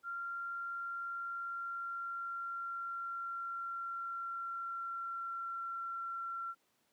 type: tone with pitch glide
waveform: sine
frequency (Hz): 1383 to 1362.4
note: F6 to F6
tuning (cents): -17 to -43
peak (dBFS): -38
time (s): 0.03-6.55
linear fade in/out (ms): 50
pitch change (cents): -26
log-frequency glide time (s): 0.52-5.71
effects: pink hiss -75 dBFS RMS until 6.92 s + high-pass 200 Hz 12 dB/octave